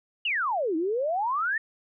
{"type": "exponential two-way sweep", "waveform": "sine", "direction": "down then up", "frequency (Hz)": [3000, 307.1, 1856], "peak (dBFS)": -24, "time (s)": [0.25, 1.58], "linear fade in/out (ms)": 5, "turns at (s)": 0.76, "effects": []}